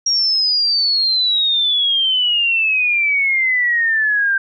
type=exponential sweep; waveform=sine; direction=down; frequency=5650 to 1568 Hz; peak=-13 dBFS; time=0.06-4.38 s; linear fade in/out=5 ms; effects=none